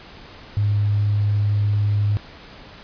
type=tone with tanh clipping; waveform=triangle; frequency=103.2 Hz; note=G#2; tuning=10 cents flat; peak=-16 dBFS; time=0.57-2.17 s; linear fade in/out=0 ms; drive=4 dB; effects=pink hiss -42 dBFS RMS until 2.83 s + resampled to 11025 Hz